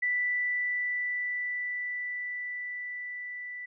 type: tone with level ramp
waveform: sine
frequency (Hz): 1975.5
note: B6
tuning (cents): 0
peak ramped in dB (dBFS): -25 to -37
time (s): 0.02-3.66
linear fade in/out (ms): 10
effects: none